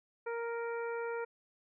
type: harmonic tone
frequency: 466.2 Hz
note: A#4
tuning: in tune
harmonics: 1 / 2 / 3 / 4 / 5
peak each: -36 / -43 / -44 / -51 / -51 dBFS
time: 0.26-1.25 s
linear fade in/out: 10 ms
effects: none